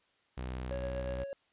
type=tone; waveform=sawtooth; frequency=63.1 Hz; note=B1; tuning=38 cents sharp; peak=-33 dBFS; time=0.37-1.24 s; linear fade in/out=10 ms
type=tone with tremolo; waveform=triangle; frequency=554 Hz; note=C#5; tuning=1 cent flat; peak=-33 dBFS; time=0.71-1.33 s; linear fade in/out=0 ms; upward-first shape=sine; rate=8.3 Hz; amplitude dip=45%
effects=white hiss -71 dBFS RMS until 1.52 s + resampled to 8000 Hz